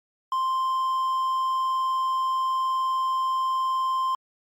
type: tone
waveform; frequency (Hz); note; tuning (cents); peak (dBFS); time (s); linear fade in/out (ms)
triangle; 1046.5; C6; 0; -20; 0.32-4.15; 2
effects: MP3 64 kbps